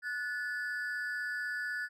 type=ring-modulated tone; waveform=triangle; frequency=1600 Hz; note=G6; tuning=35 cents sharp; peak=-29 dBFS; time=0.02-1.89 s; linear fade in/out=50 ms; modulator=132 Hz; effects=none